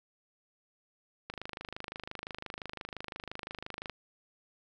click train, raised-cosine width 0.3 ms, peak -23 dBFS, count 68, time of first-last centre 1.3-3.897 s, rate 25.8 Hz, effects none

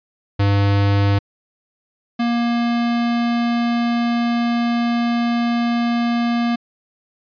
square tone pair in turn, 100.2 / 236.3 Hz, G2 / A#3, +38 / +24 cents, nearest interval octave + minor third, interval 1486 cents, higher second, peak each -14 / -17 dBFS, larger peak first, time 0.39-1.19 / 2.19-6.56 s, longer second, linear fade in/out 10 ms, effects resampled to 11025 Hz

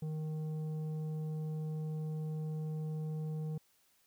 triangle tone with tanh clipping, 155.56 Hz, D#3, in tune, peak -37 dBFS, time 0.02-3.58 s, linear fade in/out 5 ms, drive 12 dB, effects white hiss -71 dBFS RMS until 4.06 s

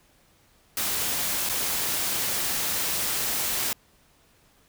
white noise with dropouts, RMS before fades -27 dBFS, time 0.77-3.73 s, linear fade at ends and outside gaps 2 ms, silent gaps 1.491-1.495 s, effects pink hiss -61 dBFS RMS until 4.68 s

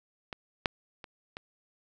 clicks, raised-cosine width 0.3 ms, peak -21 / -9 / -27 / -23 dBFS, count 4, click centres 0.328 / 0.658 / 1.042 / 1.369 s, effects none

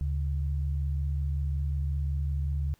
sine tone pair together, 73.7 / 139.13 Hz, D2 / C#3, +7 / +7 cents, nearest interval major seventh, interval 1100 cents, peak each -27 / -34 dBFS, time 0.01-2.74 s, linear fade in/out 0 ms, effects pink hiss -66 dBFS RMS until 2.79 s

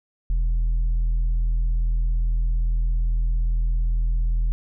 sine tone with tanh clipping, 41.2 Hz, E1, in tune, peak -19 dBFS, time 0.3-4.52 s, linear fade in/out 0 ms, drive 3 dB, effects none

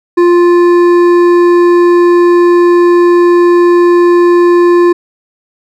sine tone with hard clipping, 349.2 Hz, F4, in tune, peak -5 dBFS, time 0.17-4.93 s, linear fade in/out 10 ms, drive 9 dB, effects none

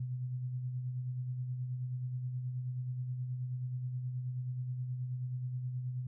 sine tone with tremolo, 126 Hz, B2, 35 cents sharp, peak -33 dBFS, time 0-6.07 s, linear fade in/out 5 ms, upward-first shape sine, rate 9.4 Hz, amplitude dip 40%, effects none

